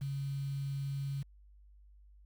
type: tone with quantisation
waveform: sine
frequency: 138.6 Hz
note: C#3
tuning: in tune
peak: -34 dBFS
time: 0.01-1.23 s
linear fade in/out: 10 ms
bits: 9
effects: added 50 Hz sine -56 dBFS peak until 2.25 s